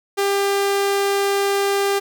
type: tone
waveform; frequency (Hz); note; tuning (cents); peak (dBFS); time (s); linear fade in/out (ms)
sawtooth; 398.2; G4; +27; -13; 0.17-2; 20
effects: none